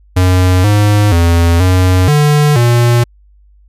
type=tone with pitch steps; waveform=square; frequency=91.6 / 104 / 84.8 / 91.9 / 148.2 / 119.5 Hz; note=F#2 / G#2 / E2 / F#2 / D3 / A#2; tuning=-17 / +3 / +50 / -11 / +16 / +43 cents; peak=-7 dBFS; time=0.16-3.04 s; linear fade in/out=10 ms; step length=480 ms; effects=added 50 Hz sine -42 dBFS peak until 3.68 s + resampled to 32000 Hz